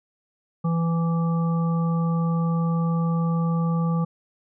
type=harmonic tone; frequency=166.6 Hz; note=E3; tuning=19 cents sharp; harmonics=1 / 3 / 5 / 7; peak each=-20 / -34 / -37 / -34 dBFS; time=0.64-4.05 s; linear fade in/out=10 ms; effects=none